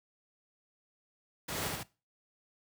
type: noise with echo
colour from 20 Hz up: pink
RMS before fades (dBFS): -37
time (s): 1.48-1.69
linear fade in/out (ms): 10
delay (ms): 72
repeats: 2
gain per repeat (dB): -2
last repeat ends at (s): 1.834
effects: noise-tail reverb RT60 0.3 s tail -20 dB re dry + high-pass 80 Hz 12 dB/octave